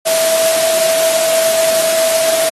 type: tone in noise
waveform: sine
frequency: 651 Hz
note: E5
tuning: 22 cents flat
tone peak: -12 dBFS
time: 0.05-2.5 s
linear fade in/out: 20 ms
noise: white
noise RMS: -17 dBFS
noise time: 0.05-2.5 s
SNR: +2 dB
effects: high-pass 200 Hz 12 dB/octave + AAC 32 kbps